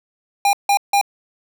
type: tone bursts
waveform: square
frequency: 805 Hz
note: G5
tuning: 46 cents sharp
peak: -13 dBFS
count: 3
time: 0.45-1.013 s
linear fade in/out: 2 ms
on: 81 ms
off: 160 ms
effects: none